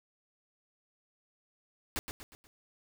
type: noise with echo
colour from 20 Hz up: pink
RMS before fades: -34 dBFS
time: 1.96-1.99 s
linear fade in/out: 0 ms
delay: 120 ms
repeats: 4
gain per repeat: -7 dB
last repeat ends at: 2.47 s
effects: none